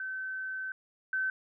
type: tone pair in turn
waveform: sine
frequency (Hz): 1533 / 1533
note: G6 / G6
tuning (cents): -39 / -39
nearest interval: unison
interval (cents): 0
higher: neither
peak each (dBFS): -34 / -28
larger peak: second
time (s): 0-0.72 / 1.13-1.3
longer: first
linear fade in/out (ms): 2
effects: none